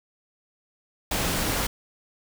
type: noise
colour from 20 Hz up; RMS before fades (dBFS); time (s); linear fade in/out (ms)
pink; -26; 1.11-1.67; 5
effects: none